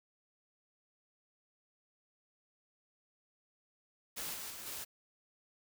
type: noise with level steps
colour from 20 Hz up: white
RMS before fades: -41 / -44 / -47 / -43 dBFS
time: 4.16-4.85 s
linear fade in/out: 20 ms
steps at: 4.34 / 4.5 / 4.66 s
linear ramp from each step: 5 ms
effects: none